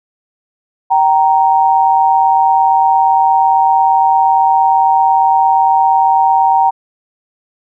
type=tone pair together; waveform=sine; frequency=774.7 / 932.3 Hz; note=G5 / A#5; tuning=-21 / 0 cents; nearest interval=minor third; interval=321 cents; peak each=-10 dBFS; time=0.9-6.71 s; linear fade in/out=20 ms; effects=none